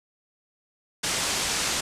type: low-pass noise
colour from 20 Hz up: white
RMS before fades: -27 dBFS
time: 1.03-1.81 s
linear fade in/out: 10 ms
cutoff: 8300 Hz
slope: 24 dB/octave
effects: resampled to 32000 Hz